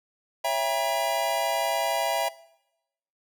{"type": "chord", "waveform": "square", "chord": "C# diminished seventh", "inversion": "none", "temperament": "just", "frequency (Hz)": [554.4, 665.2, 798.3, 957.9], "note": ["C#5", "E5", "G5", "Bb5"], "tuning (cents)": [0, 16, 31, 47], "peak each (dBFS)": [-34, -28, -31, -30], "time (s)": [0.44, 2.29], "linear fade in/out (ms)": 10, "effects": ["noise-tail reverb RT60 0.9 s tail -20 dB re dry"]}